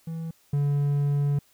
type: tone pair in turn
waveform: triangle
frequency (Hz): 163.5 / 143.33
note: E3 / D3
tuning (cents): -14 / -42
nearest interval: major second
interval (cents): 228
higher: first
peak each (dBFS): -28 / -19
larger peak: second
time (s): 0.07-0.31 / 0.53-1.39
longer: second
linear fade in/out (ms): 5
effects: white hiss -62 dBFS RMS until 1.53 s